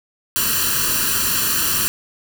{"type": "noise with comb filter", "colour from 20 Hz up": "white", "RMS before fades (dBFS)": -19, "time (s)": [0.36, 1.88], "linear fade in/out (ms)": 0, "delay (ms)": 0.69, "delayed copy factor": 0.9, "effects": []}